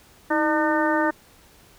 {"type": "harmonic tone with a mistuned harmonic", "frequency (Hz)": 302.3, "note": "D#4", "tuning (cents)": -50, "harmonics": [1, 2, 3, 4, 5, 6], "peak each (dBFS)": [-23, -25, -25, -29, -28, -28], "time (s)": [0.3, 1.11], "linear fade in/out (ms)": 10, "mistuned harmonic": 1, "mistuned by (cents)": 87, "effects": ["pink hiss -53 dBFS RMS until 1.78 s"]}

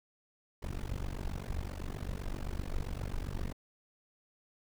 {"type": "noise with amplitude modulation", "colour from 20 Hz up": "brown", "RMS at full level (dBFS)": -33, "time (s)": [0.62, 3.53], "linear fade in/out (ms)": 10, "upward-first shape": "sine", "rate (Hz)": 47.7, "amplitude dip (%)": 100, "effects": []}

